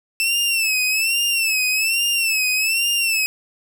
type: tone with vibrato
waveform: sawtooth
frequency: 2651 Hz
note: E7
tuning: 9 cents sharp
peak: -14 dBFS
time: 0.2-3.26 s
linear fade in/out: 0 ms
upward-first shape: sine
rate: 1.2 Hz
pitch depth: 100 cents each way
effects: none